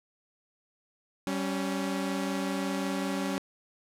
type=tone pair together; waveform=sawtooth; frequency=193.26 / 277.2 Hz; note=G3 / C#4; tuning=-24 / 0 cents; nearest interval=tritone; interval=624 cents; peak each=-28 dBFS; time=1.27-3.38 s; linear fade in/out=0 ms; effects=low-pass 12000 Hz 12 dB/octave